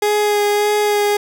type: tone with vibrato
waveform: 30% pulse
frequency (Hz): 415.3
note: G#4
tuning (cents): 0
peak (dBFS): -11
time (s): 0.02-1.17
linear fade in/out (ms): 5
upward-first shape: sine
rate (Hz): 1.7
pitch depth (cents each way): 14
effects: none